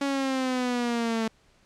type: exponential sweep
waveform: sawtooth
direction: down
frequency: 280.6 to 221.5 Hz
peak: -21 dBFS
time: 0.01-1.28 s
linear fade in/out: 5 ms
effects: pink hiss -62 dBFS RMS until 1.65 s + low-pass 7000 Hz 12 dB/octave